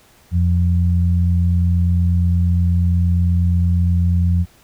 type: tone pair together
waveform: sine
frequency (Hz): 86.15 / 174.61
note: F2 / F3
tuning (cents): -23 / 0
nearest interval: octave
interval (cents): 1223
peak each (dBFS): -13 / -20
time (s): 0.31-4.46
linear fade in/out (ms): 50
effects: pink hiss -51 dBFS RMS until 4.63 s